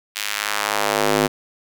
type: tone with high-pass filter sweep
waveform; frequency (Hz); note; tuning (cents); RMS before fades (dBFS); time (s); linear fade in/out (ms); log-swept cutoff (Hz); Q
square; 51.91; G#1; 0; -21; 0.15-1.28; 20; 2700 to 280; 1
effects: none